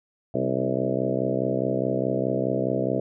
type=harmonic tone with a mistuned harmonic; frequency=64.8 Hz; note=C2; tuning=16 cents flat; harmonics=2 / 3 / 4 / 5 / 6 / 7 / 8 / 9 / 10; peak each=-31 / -31 / -31 / -31 / -31 / -31 / -31 / -31 / -31 dBFS; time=0.34-3 s; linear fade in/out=5 ms; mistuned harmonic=4; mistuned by=+31 cents; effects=none